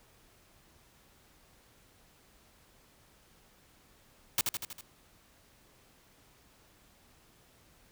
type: noise with echo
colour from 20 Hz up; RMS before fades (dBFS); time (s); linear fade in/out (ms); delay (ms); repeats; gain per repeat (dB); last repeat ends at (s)
white; -27; 4.38-4.41; 2; 80; 5; -4; 4.81
effects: pink hiss -63 dBFS RMS until 7.91 s